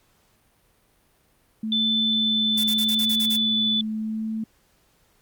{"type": "tone with vibrato", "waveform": "sine", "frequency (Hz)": 218.9, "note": "A3", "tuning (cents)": -9, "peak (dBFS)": -25, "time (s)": [1.63, 4.44], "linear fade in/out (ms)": 5, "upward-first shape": "sine", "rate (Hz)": 0.8, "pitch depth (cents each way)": 14}
{"type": "tone with pitch glide", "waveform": "sine", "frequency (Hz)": [3520, 3484], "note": ["A7", "A7"], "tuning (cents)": [0, -18], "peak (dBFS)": -20, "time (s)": [1.72, 3.81], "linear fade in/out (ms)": 2, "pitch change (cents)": -18, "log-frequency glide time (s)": [2.95, 3.11]}
{"type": "noise bursts", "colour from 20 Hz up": "blue", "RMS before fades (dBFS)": -30, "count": 8, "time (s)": [2.57, 3.367], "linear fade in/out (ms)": 10, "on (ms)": 69, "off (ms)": 35}
{"effects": ["pink hiss -63 dBFS RMS until 5.21 s", "Opus 48 kbps"]}